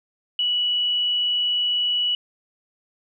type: tone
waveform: sine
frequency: 2942 Hz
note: F#7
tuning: 11 cents flat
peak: -19 dBFS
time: 0.39-2.15 s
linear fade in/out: 2 ms
effects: none